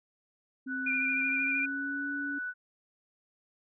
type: tone with pitch glide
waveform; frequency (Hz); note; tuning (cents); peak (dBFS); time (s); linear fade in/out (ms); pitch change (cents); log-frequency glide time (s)
sine; 263.2 to 283.7; C4 to C#4; +10 to +40; -36; 0.66-2.39; 10; +130; 0.97-2.12
type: tone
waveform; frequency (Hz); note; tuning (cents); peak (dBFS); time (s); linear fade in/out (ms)
sine; 1485; F#6; +6; -33; 0.67-2.54; 50
type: tone with vibrato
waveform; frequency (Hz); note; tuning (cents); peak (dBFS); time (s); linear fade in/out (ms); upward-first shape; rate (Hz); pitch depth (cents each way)
sine; 2400; D7; +37; -28; 0.86-1.66; 10; sine; 13; 28
effects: none